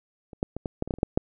clicks, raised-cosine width 2 ms, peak -29 / -11 / -19 / -16 / -12 / -23 / -14 / -16 / -29 / -7 / -7 dBFS, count 11, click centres 0.332 / 0.429 / 0.566 / 0.658 / 0.824 / 0.876 / 0.908 / 0.939 / 0.986 / 1.031 / 1.175 s, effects none

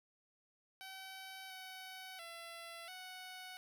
10% pulse tone with pitch steps, 764 / 753 / 675 / 741 Hz, G5 / F#5 / E5 / F#5, -45 / +30 / +41 / +2 cents, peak -40 dBFS, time 0.81-3.57 s, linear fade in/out 0 ms, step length 690 ms, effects none

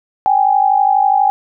sine tone pair together, 778.4 / 830.6 Hz, G5 / G#5, -12 / 0 cents, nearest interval minor second, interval 112 cents, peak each -12 dBFS, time 0.26-1.3 s, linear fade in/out 0 ms, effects none

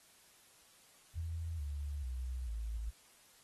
sine tone with pitch steps, 82.4 / 72.15 / 63.17 / 55.31 Hz, E2 / D2 / B1 / A1, 0 / -30 / +40 / +10 cents, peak -37 dBFS, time 1.15-2.91 s, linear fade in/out 20 ms, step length 440 ms, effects white hiss -64 dBFS RMS until 3.43 s + AAC 32 kbps

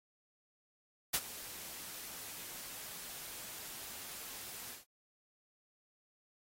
white noise with ADSR envelope, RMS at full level -30 dBFS, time 1.13-4.85 s, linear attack 15 ms, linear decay 49 ms, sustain -17 dB, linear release 140 ms, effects AAC 48 kbps

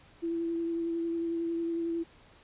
sine tone with vibrato, 334.6 Hz, E4, 26 cents sharp, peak -29 dBFS, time 0.22-2.04 s, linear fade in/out 20 ms, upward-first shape triangle, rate 11 Hz, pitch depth 18 cents each way, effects pink hiss -58 dBFS RMS until 2.43 s + resampled to 8000 Hz

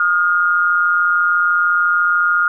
sine tone pair together, 1244.5 / 1418.4 Hz, D#6 / F6, 0 / +26 cents, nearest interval major second, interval 226 cents, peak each -18 / -13 dBFS, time 0-2.48 s, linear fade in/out 2 ms, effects none

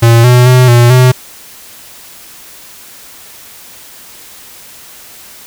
square tone with pitch steps, 116.3 / 123.8 / 126.7 / 120 / 127.1 Hz, A#2 / B2 / B2 / B2 / C3, -4 / +5 / +45 / -49 / -50 cents, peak -3 dBFS, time 0.02-1.12 s, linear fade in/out 10 ms, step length 220 ms, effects white hiss -34 dBFS RMS until 5.46 s

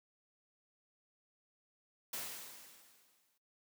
white noise with exponential decay, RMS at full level -40 dBFS, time 2.13-3.38 s, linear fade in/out 5 ms, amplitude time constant 270 ms, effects noise-tail reverb RT60 0.2 s tail -19 dB re dry + high-pass 150 Hz 12 dB/octave

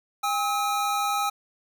square tone pair together, 808.9 / 1284 Hz, G#5 / E6, -46 / -46 cents, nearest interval minor sixth, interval 800 cents, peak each -27 dBFS, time 0.23-1.3 s, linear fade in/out 10 ms, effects none

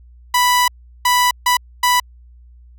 sawtooth tone bursts at uneven times, 987.8 Hz, B5, in tune, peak -8 dBFS, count 4, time 0.34-0.68 / 1.05-1.31 / 1.46-1.57 / 1.83-2 s, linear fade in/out 5 ms, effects added 60 Hz sine -41 dBFS peak until 2.78 s

